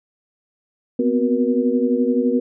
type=tone cluster; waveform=sine; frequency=243.7 / 255.4 / 369.9 / 476.3 Hz; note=B3 / C4 / F#4 / A#4; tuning=-23 / -42 / 0 / +37 cents; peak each=-21 / -19 / -25 / -21 dBFS; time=0.99-2.4 s; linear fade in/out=5 ms; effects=none